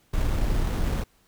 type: noise with sample-and-hold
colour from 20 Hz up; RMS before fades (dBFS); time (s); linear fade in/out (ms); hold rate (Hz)
brown; -24; 0.13-1.04; 10; 4900
effects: pink hiss -63 dBFS RMS until 1.27 s